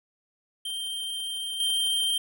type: tone with level steps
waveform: square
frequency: 3153 Hz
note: G7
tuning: 9 cents sharp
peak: -31 / -24 dBFS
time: 0.65-2.18 s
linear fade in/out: 5 ms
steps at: 1.6 s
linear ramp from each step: 2 ms
effects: none